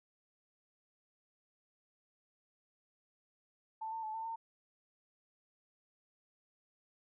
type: tone with pitch steps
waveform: sine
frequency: 884 / 900 / 868 / 895 / 908 Hz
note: A5 / A5 / A5 / A5 / A#5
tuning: +8 / +39 / -24 / +29 / -46 cents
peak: -38 dBFS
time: 3.81-4.36 s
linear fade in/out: 10 ms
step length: 110 ms
effects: none